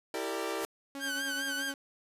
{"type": "chord", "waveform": "sawtooth", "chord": "E half-diminished seventh", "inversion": "none", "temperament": "equal with one note detuned", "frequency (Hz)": [329.6, 392, 457.6, 587.3], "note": ["E4", "G4", "Bb4", "D5"], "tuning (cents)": [0, 0, -32, 0], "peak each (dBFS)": [-35, -34, -34, -36], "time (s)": [0.14, 0.65], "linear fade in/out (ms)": 2}
{"type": "noise with exponential growth", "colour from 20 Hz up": "white", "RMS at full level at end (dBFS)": -38, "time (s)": [0.5, 0.65], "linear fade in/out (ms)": 0, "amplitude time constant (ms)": 31}
{"type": "tone with tremolo", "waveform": "sawtooth", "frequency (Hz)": 277.2, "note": "C#4", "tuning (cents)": 0, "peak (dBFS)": -34, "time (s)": [0.95, 1.74], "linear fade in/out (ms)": 0, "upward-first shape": "sine", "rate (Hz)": 9.6, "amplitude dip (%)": 50}
{"type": "tone with vibrato", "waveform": "sawtooth", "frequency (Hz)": 1548, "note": "G6", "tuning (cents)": -22, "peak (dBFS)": -29, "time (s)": [0.99, 1.74], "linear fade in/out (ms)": 50, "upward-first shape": "sine", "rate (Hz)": 4.9, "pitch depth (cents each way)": 69}
{"effects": ["resampled to 32000 Hz"]}